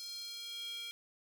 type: tone with high-pass filter sweep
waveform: square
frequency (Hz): 466.2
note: A#4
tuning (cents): 0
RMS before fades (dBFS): -44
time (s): 0-0.91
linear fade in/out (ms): 0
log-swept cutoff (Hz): 4500 to 2900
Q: 5.3
effects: none